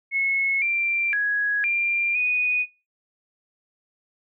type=tone with pitch steps; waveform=sine; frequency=2185 / 2362 / 1666 / 2384 / 2478 Hz; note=C#7 / D7 / G#6 / D7 / D#7; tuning=-26 / +9 / +5 / +25 / -8 cents; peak=-20 dBFS; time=0.11-2.66 s; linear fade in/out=50 ms; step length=510 ms; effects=noise-tail reverb RT60 0.3 s tail -22 dB re dry